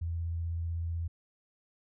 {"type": "tone with vibrato", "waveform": "sine", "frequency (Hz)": 83.8, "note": "E2", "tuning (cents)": 29, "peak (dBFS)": -31, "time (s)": [0.01, 1.08], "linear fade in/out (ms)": 10, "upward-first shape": "triangle", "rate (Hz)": 16, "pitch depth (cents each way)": 18, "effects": []}